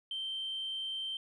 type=tone; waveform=sine; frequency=3125 Hz; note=G7; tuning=6 cents flat; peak=-34 dBFS; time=0.11-1.17 s; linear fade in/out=2 ms; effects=tanh soft clip ceiling -31 dBFS